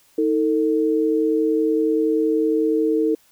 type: tone pair together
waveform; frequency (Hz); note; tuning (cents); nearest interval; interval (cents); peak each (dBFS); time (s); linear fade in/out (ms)
sine; 316.8 / 447.5; D#4 / A4; +31 / +29; tritone; 598; -19; 0.18-3.15; 5
effects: white hiss -57 dBFS RMS until 3.31 s